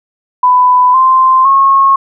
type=tone with pitch steps; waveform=sine; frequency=998 / 1042.8 / 1089.6 Hz; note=B5 / C6 / C#6; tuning=+18 / -6 / -30 cents; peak=-4 dBFS; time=0.43-1.96 s; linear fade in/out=5 ms; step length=510 ms; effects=none